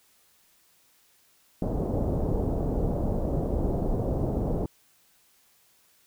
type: low-pass noise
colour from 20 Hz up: pink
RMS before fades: -27 dBFS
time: 1.62-4.66 s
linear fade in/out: 2 ms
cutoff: 650 Hz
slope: 24 dB/octave
effects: white hiss -63 dBFS RMS until 6.06 s